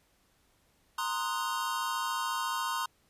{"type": "chord", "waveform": "square", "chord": "C half-diminished seventh", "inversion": "third", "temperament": "equal", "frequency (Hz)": [932.3, 1046.5, 1244.5, 1480], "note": ["Bb5", "C6", "Eb6", "Gb6"], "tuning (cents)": [0, 0, 0, 0], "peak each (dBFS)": [-37, -35, -38, -40], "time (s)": [0.98, 2.86], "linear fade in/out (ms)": 5, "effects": ["pink hiss -69 dBFS RMS until 3.09 s", "resampled to 32000 Hz"]}